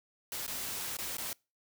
white noise with dropouts, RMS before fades -38 dBFS, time 0.32-1.33 s, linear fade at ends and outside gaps 1 ms, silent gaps 0.465-0.478 / 0.969-0.987 / 1.169-1.182 s, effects noise-tail reverb RT60 0.3 s tail -26 dB re dry

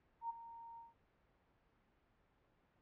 sine tone with ADSR envelope, 925 Hz, A#5, 14 cents flat, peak -37 dBFS, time 0.21-0.94 s, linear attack 85 ms, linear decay 19 ms, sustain -14 dB, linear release 160 ms, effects pink hiss -75 dBFS RMS until 2.81 s + low-pass 2000 Hz 12 dB/octave

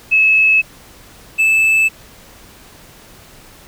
sine / triangle tone pair in turn, 2592 / 2625 Hz, E7 / E7, -30 / -8 cents, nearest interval unison, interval 22 cents, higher second, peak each -8 dBFS, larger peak neither, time 0.11-0.62 / 1.38-1.89 s, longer neither, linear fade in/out 20 ms, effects pink hiss -42 dBFS RMS until 3.67 s

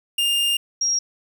45% pulse / sine tone pair in turn, 2809 / 5618 Hz, F7 / F8, +9 / +9 cents, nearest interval octave, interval 1200 cents, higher second, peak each -18 dBFS, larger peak neither, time 0.18-0.57 / 0.81-0.99 s, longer first, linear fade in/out 5 ms, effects 9-bit

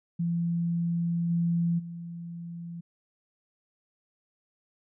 sine tone with level steps, 170 Hz, F3, 46 cents flat, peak -25 / -23 / -36 dBFS, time 0.19-2.81 s, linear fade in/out 10 ms, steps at 1.29 / 1.78 s, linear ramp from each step 20 ms, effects none

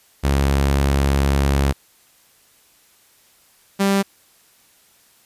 sawtooth tone pair in turn, 69.3 / 196.92 Hz, C#2 / G3, 0 / +8 cents, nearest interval octave + tritone, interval 1808 cents, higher second, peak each -11 dBFS, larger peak neither, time 0.23-1.73 / 3.79-4.03 s, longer first, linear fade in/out 20 ms, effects white hiss -55 dBFS RMS until 5.25 s + resampled to 32000 Hz

